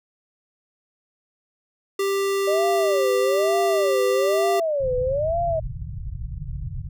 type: tone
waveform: square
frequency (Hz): 393.8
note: G4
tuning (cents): +8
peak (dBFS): -21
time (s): 1.99-4.6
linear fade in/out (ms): 5
type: tone with vibrato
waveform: sine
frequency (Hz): 587.3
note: D5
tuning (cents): 0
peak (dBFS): -20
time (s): 2.47-5.6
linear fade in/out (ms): 10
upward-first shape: sine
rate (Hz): 1.1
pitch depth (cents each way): 280
type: low-pass noise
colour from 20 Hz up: pink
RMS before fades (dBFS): -31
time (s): 4.8-6.89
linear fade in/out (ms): 10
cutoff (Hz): 160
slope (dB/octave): 96
effects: none